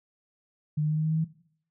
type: tone with pitch steps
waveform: sine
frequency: 151.2 / 152.69 / 154.2 / 155.72 / 157.26 / 158.81 / 160.38 Hz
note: D#3 / D#3 / D#3 / D#3 / D#3 / D#3 / E3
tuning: -49 / -32 / -15 / +2 / +19 / +36 / -47 cents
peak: -23 dBFS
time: 0.77-1.246 s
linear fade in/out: 10 ms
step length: 68 ms
effects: noise-tail reverb RT60 0.6 s tail -17 dB re dry